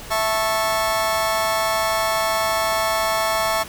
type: chord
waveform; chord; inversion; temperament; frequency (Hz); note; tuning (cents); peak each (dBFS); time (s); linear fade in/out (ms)
30% pulse; A major; second; just; 660 / 880 / 1100; E5 / A5 / C#6; +2 / 0 / -14; -19 / -22 / -22; 0.1-3.64; 20
effects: pink hiss -37 dBFS RMS until 3.68 s